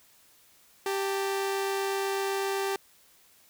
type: tone pair together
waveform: sawtooth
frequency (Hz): 391.6 / 891.1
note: G4 / A5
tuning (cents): -2 / +22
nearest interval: octave + major second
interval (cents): 1424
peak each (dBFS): -24 / -34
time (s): 0.86-2.76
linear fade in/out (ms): 2
effects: white hiss -60 dBFS RMS until 3.49 s